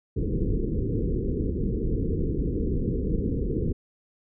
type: low-pass noise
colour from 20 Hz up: pink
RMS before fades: -26 dBFS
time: 0.16-3.73 s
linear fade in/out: 10 ms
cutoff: 480 Hz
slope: 96 dB/octave
effects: none